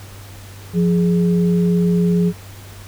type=tone pair together; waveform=sine; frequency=175.56 / 416.7 Hz; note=F3 / G#4; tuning=+9 / +6 cents; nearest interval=octave + minor third; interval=1497 cents; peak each=-13 / -21 dBFS; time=0.73-2.33 s; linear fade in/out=50 ms; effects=added 98 Hz sine -36 dBFS peak until 2.87 s + pink hiss -41 dBFS RMS until 2.87 s